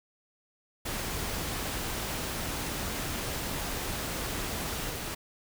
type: noise with level steps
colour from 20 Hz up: pink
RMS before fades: -34 / -36 dBFS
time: 0.85-5.15 s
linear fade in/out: 10 ms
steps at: 4.9 s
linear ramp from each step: 5 ms
effects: none